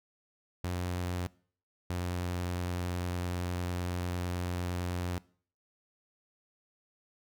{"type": "tone pair in turn", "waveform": "sawtooth", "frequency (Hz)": [89.3, 88.92], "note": ["F2", "F2"], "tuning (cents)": [39, 32], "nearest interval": "unison", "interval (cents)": 7, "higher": "first", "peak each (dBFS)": -28, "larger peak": "neither", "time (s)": [[0.64, 1.27], [1.9, 5.18]], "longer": "second", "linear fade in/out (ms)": 0, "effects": ["noise-tail reverb RT60 0.5 s tail -22 dB re dry"]}